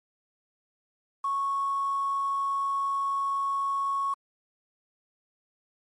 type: tone with quantisation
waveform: sine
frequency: 1104 Hz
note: C#6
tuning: 7 cents flat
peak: -25 dBFS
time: 1.24-4.14 s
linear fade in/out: 5 ms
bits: 8
effects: MP3 48 kbps